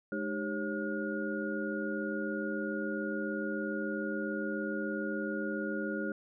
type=tone cluster; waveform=sine; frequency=210.4 / 307.3 / 394.3 / 544 / 1434 Hz; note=G#3 / D#4 / G4 / C#5 / F6; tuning=+23 / -21 / +10 / -33 / +45 cents; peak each=-37 / -38 / -40 / -40 / -39 dBFS; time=0.12-6.12 s; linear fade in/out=2 ms; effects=none